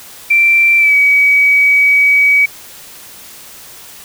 sine tone with pitch glide, 2349 to 2270 Hz, D7 to C#7, 0 to +41 cents, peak -6 dBFS, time 0.3-2.46 s, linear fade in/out 10 ms, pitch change -59 cents, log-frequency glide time 0.78-0.95 s, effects white hiss -35 dBFS RMS until 4.04 s

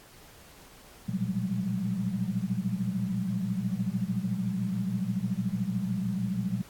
sine tone cluster, 115.7 / 121.9 / 177.6 / 190.8 / 204.7 Hz, A#2 / B2 / F3 / G3 / G#3, -13 / -22 / +29 / -47 / -25 cents, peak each -38 / -36 / -33 / -31 / -35 dBFS, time 1.08-6.62 s, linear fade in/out 10 ms, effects pink hiss -53 dBFS RMS until 6.69 s + AAC 64 kbps

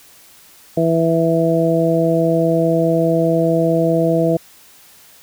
harmonic tone, 164.81 Hz, E3, in tune, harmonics 1 / 2 / 3 / 4, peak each -18 / -18 / -18 / -18 dBFS, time 0.77-4.37 s, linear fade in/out 5 ms, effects white hiss -46 dBFS RMS until 5.22 s

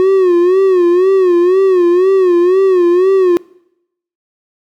triangle tone with vibrato, 366 Hz, F#4, 19 cents flat, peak -4 dBFS, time 0-3.37 s, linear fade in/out 0 ms, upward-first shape sine, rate 2 Hz, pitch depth 100 cents each way, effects noise-tail reverb RT60 0.8 s tail -23 dB re dry + MP3 96 kbps

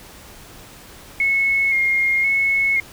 sine tone with vibrato, 2163 Hz, C#7, 43 cents flat, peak -15 dBFS, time 1.2-2.8 s, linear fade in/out 2 ms, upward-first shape square, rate 0.96 Hz, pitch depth 24 cents each way, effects pink hiss -42 dBFS RMS until 2.92 s

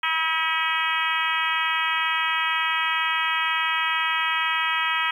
harmonic tone with a mistuned harmonic, 322.1 Hz, E4, 40 cents flat, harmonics 3 / 4 / 5 / 6 / 7 / 8 / 9 / 10, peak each -29 / -27 / -31 / -28 / -31 / -29 / -32 / -31 dBFS, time 0.03-5.11 s, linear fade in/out 5 ms, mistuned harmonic 8, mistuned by -28 cents, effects 9-bit

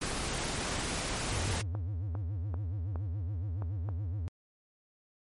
pink noise, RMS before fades -34 dBFS, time 0.01-1.62 s, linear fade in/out 10 ms
triangle tone with vibrato, 92.8 Hz, F#2, 6 cents sharp, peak -30 dBFS, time 1.31-4.28 s, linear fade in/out 0 ms, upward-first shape sine, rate 7.1 Hz, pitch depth 260 cents each way
clicks, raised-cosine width 1 ms, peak -27 dBFS, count 6, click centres 1.751 / 2.152 / 2.542 / 2.958 / 3.622 / 3.889 s
effects MP3 48 kbps

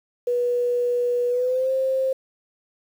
sine tone with pitch glide, 486.7 to 527.7 Hz, B4 to C5, -25 to +15 cents, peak -19 dBFS, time 0.27-2.13 s, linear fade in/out 5 ms, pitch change +140 cents, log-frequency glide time 1.29-1.71 s, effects 8-bit

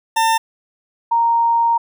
40% pulse / sine tone pair in turn, 900 / 929.6 Hz, A5 / A#5, +39 / -5 cents, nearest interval minor second, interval 56 cents, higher second, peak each -12 dBFS, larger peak neither, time 0.16-0.38 / 1.11-1.78 s, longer second, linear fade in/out 10 ms, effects none

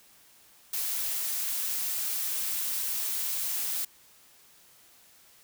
blue noise, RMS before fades -31 dBFS, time 0.73-3.85 s, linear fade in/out 5 ms, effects white hiss -58 dBFS RMS until 5.43 s

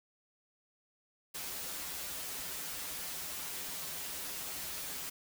white noise with comb filter, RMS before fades -41 dBFS, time 1.34-5.1 s, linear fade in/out 10 ms, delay 8.8 ms, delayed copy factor -1, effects none

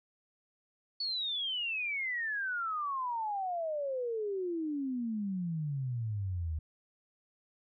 sine exponential sweep, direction down, 4488 to 75.7 Hz, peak -32 dBFS, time 1-6.59 s, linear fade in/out 5 ms, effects none

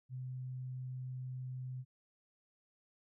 sine tone, 128.1 Hz, C3, 36 cents flat, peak -40 dBFS, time 0.09-1.85 s, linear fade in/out 50 ms, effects none

